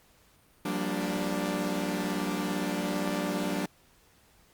sawtooth chord, G minor seventh, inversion third, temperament equal with one note detuned, 178.28 / 196 / 233.1 / 293.7 Hz, F3 / G3 / Bb3 / D4, +36 / 0 / 0 / 0 cents, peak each -31 / -30 / -33 / -29 dBFS, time 0.65-3.66 s, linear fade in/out 5 ms, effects pink hiss -62 dBFS RMS until 4.53 s + Opus 48 kbps

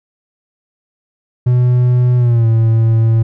triangle tone with pitch glide, 123.9 to 112.96 Hz, B2 to A2, +6 to +46 cents, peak -6 dBFS, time 1.46-3.23 s, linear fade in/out 10 ms, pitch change -160 cents, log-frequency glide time 2.17-2.48 s, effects none

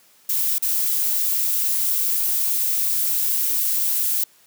violet noise with dropouts, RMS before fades -21 dBFS, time 0.29-4.24 s, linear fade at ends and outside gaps 5 ms, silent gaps 0.584-0.623 s, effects white hiss -55 dBFS RMS until 4.46 s + high-pass 100 Hz 12 dB/octave

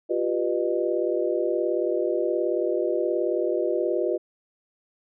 sine tone cluster, 350.1 / 388.8 / 492.8 / 610 Hz, F4 / G4 / B4 / D#5, +4 / -14 / -4 / -34 cents, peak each -26 / -28 / -28 / -28 dBFS, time 0.09-4.18 s, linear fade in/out 20 ms, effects none

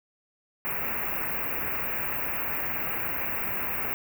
white band-stop noise, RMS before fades -30 dBFS, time 0.65-3.94 s, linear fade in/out 0 ms, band 2700 to 14000 Hz, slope 96 dB/octave, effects none

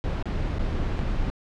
brown noise with dropouts, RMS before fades -26 dBFS, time 0.04-1.3 s, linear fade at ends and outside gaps 0 ms, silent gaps 0.226-0.256 / 0.585-0.594 / 0.986-0.991 s, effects low-pass 4000 Hz 12 dB/octave

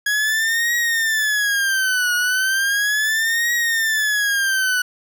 40% pulse tone with vibrato, 1661.2 Hz, G#6, in tune, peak -16 dBFS, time 0.06-4.82 s, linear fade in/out 5 ms, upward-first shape triangle, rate 0.36 Hz, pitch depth 240 cents each way, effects none

